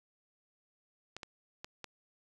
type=clicks; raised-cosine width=0.2 ms; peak=-25 dBFS; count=4; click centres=1.166 / 1.232 / 1.645 / 1.843 s; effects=9-bit